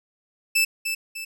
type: tone with echo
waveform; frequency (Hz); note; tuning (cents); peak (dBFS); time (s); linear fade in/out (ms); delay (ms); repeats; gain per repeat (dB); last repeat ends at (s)
sawtooth; 2637; E7; 0; -14; 0.55-0.65; 10; 300; 2; -7; 1.25
effects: none